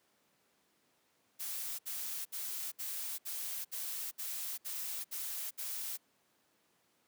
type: noise bursts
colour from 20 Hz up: blue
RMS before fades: -40 dBFS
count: 10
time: 1.39-5.975 s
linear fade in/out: 20 ms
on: 400 ms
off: 65 ms
effects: pink hiss -73 dBFS RMS until 7.07 s + high-pass 200 Hz 12 dB/octave